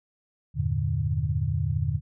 sine chord, E half-diminished seventh, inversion none, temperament equal with one note detuned, 82.41 / 98 / 115 / 146.83 Hz, E2 / G2 / Bb2 / D3, 0 / 0 / -23 / 0 cents, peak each -29 / -30 / -29 / -28 dBFS, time 0.54-2.01 s, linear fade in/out 50 ms, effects none

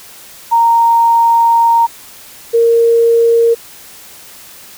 sine tone pair in turn, 927 / 463.5 Hz, A#5 / A#4, -10 / -10 cents, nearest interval octave, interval 1200 cents, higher first, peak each -6 dBFS, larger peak neither, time 0.51-1.87 / 2.53-3.55 s, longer first, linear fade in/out 20 ms, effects white hiss -36 dBFS RMS until 4.77 s

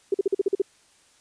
sine tone bursts, 392 Hz, G4, in tune, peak -17 dBFS, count 8, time 0.12-0.619 s, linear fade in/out 5 ms, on 23 ms, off 45 ms, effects white hiss -59 dBFS RMS until 1.2 s + resampled to 22050 Hz

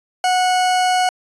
40% pulse tone, 734 Hz, F#5, 14 cents flat, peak -13 dBFS, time 0.24-1.09 s, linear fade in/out 2 ms, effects resampled to 22050 Hz

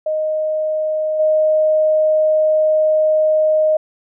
sine tone with level steps, 621 Hz, D#5, 3 cents flat, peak -16 / -11 dBFS, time 0.06-3.77 s, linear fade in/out 5 ms, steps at 1.19 s, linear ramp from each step 10 ms, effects none

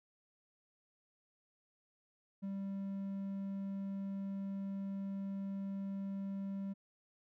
triangle tone, 196 Hz, G3, in tune, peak -36 dBFS, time 2.42-6.74 s, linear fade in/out 20 ms, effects none

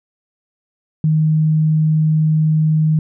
sine tone, 156 Hz, D#3, 5 cents sharp, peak -11 dBFS, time 1.04-2.99 s, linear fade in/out 2 ms, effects none

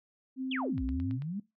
sine tone with pitch glide, 261.6 to 263.3 Hz, C4 to C4, 0 to +11 cents, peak -32 dBFS, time 0.36-1.19 s, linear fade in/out 50 ms, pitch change +11 cents, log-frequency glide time 0.77-1.04 s
sine exponential two-way sweep, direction down then up, 3544 to 55.8 to 217.4 Hz, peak -33 dBFS, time 0.51-1.4 s, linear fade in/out 5 ms, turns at 0.83 s
click train, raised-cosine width 0.3 ms, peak -35 dBFS, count 5, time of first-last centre 0.78-1.221 s, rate 9.07 Hz
effects noise-tail reverb RT60 0.2 s tail -19 dB re dry

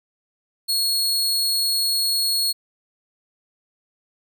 sawtooth tone, 4326 Hz, C#8, 43 cents flat, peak -16 dBFS, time 0.68-2.53 s, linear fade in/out 20 ms, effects none

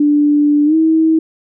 sine tone with pitch glide, 293.7 to 320.3 Hz, D4 to E4, 0 to -50 cents, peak -8 dBFS, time 0-1.19 s, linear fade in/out 5 ms, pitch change +150 cents, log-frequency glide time 0.65-0.75 s, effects none

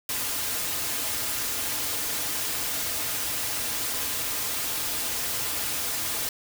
white noise with comb filter, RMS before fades -29 dBFS, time 0.09-6.29 s, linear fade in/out 2 ms, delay 5.3 ms, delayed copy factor -0.55, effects none

